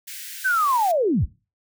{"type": "high-pass noise", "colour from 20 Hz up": "white", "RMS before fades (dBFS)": -36, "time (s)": [0.07, 0.92], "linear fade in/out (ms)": 10, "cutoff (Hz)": 1500, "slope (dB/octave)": 96}
{"type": "linear sweep", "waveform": "sine", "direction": "down", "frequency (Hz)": [1577, 35.23], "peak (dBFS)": -17, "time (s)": [0.44, 1.26], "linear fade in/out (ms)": 20}
{"effects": ["noise-tail reverb RT60 0.3 s tail -19 dB re dry"]}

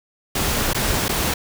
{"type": "noise with dropouts", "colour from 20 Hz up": "pink", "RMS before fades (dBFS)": -21, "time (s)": [0.35, 1.34], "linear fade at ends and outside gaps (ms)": 5, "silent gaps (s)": [[0.733, 0.746], [1.083, 1.091]], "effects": []}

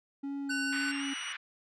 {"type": "tone with vibrato", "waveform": "triangle", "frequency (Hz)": 277.2, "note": "C#4", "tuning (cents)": 0, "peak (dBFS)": -32, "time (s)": [0.23, 1.14], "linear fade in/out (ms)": 10, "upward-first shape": "sine", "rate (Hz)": 1.8, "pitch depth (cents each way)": 17}
{"type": "tone", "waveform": "square", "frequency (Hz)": 1499, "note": "F#6", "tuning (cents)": 22, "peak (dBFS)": -33, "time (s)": [0.49, 0.92], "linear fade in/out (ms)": 10}
{"type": "tone with pitch glide", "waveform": "sawtooth", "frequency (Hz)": [2778, 2921], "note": ["F7", "F#7"], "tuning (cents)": [-10, -23], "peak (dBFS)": -36, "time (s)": [0.5, 1.33], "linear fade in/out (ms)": 10, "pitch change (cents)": 87, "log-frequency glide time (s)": [0.98, 1.04]}
{"type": "band-pass noise", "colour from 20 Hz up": "pink", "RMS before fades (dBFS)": -41, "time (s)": [0.72, 1.37], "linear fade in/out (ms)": 10, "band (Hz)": [1400, 2800], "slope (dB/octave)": 24}
{"effects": ["resampled to 22050 Hz"]}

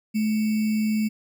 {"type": "tone with sample-and-hold", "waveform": "sine", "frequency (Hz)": 215.8, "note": "A3", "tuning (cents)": -33, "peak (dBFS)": -20, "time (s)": [0.14, 1.09], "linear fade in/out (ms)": 20, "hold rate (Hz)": 2450, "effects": []}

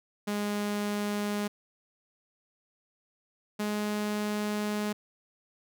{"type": "tone pair in turn", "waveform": "sawtooth", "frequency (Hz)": [206.5, 209.3], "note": ["G#3", "G#3"], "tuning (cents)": [-10, 14], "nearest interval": "unison", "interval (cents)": 24, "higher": "second", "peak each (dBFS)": -25, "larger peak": "neither", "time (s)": [[0.27, 1.48], [3.59, 4.93]], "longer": "second", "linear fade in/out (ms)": 10, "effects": []}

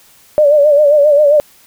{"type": "tone with vibrato", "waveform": "sine", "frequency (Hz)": 587.3, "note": "D5", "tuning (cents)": 0, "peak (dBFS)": -5, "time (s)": [0.38, 1.4], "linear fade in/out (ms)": 0, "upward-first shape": "sine", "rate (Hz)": 7.5, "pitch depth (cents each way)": 71, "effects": ["white hiss -46 dBFS RMS until 1.66 s"]}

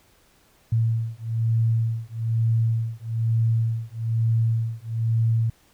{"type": "beating tone pair", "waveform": "sine", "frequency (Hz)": [113.2, 114.3], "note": ["A2", "A#2"], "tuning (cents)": [50, -34], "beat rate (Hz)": 1.1, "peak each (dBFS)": -23, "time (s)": [0.72, 5.5], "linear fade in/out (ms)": 5, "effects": ["pink hiss -59 dBFS RMS until 5.73 s"]}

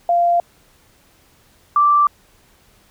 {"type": "tone pair in turn", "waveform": "sine", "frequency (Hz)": [693, 1171.6], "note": ["F5", "D6"], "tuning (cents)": [-14, -5], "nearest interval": "major sixth", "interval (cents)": 909, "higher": "second", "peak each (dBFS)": [-12, -10], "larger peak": "second", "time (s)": [[0.09, 0.4], [1.76, 2.07]], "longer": "neither", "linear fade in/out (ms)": 2, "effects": ["pink hiss -54 dBFS RMS until 2.9 s"]}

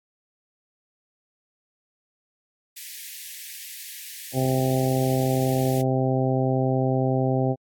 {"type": "high-pass noise", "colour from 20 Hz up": "white", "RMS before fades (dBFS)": -38, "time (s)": [2.76, 5.82], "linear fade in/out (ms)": 10, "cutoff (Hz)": 1700, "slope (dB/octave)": 96}
{"type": "harmonic tone", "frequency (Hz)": 130.81, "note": "C3", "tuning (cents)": 0, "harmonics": [1, 2, 3, 4, 5, 6], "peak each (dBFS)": [-23, -26, -28, -29, -30, -31], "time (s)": [4.33, 7.56], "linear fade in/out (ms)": 50}
{"effects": ["AAC 64 kbps"]}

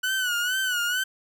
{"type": "tone with vibrato", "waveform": "30% pulse", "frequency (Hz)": 1480, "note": "F#6", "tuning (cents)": 0, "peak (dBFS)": -21, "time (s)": [0.03, 1.04], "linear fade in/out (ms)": 10, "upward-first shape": "sine", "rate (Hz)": 2.2, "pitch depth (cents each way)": 81, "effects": []}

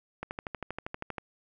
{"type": "click train", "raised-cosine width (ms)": 0.5, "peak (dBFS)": -20, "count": 13, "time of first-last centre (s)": [0.23, 1.182], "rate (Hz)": 12.6, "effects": []}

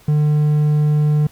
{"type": "tone", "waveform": "triangle", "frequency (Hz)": 150, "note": "D3", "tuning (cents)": 37, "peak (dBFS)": -10, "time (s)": [0.08, 1.27], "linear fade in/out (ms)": 5, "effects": ["pink hiss -49 dBFS RMS until 1.31 s"]}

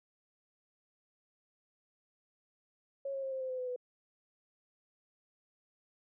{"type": "tone with pitch steps", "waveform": "sine", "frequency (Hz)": [550, 542.1, 534.3, 526.7, 519.1, 511.7, 504.4, 497.1], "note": ["C#5", "C#5", "C5", "C5", "C5", "C5", "B4", "B4"], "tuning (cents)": [-14, -39, 36, 11, -14, -39, 36, 11], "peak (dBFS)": -35, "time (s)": [3.05, 3.762], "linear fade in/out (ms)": 5, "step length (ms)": 89, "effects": []}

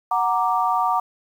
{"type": "chord", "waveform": "sine", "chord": "Gb augmented", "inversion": "none", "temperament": "equal", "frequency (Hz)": [740, 932.3, 1174.7], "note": ["Gb5", "Bb5", "D6"], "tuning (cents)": [0, 0, 0], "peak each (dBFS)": -22, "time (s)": [0.11, 1], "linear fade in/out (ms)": 5, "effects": ["8-bit"]}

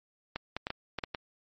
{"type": "clicks", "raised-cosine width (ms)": 0.3, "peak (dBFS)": -17, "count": 7, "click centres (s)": [0.36, 0.566, 0.669, 0.704, 0.987, 1.038, 1.148], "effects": ["MP3 32 kbps"]}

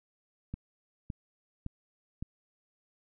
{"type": "click train", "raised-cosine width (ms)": 5, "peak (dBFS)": -24, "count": 4, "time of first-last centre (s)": [0.54, 2.225], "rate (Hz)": 1.78, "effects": []}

